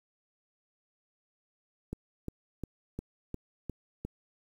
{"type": "click train", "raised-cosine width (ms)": 3, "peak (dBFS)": -23, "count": 7, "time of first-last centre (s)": [1.93, 4.05], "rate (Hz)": 2.83, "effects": ["9-bit"]}